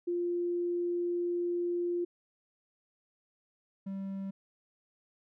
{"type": "tone pair in turn", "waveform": ["sine", "triangle"], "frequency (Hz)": [349.2, 194.4], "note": ["F4", "G3"], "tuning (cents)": [0, -14], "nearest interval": "minor seventh", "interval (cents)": 1014, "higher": "first", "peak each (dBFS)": [-29, -33], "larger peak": "first", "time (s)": [[0.07, 2.05], [3.86, 4.31]], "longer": "first", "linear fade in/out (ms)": 10, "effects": []}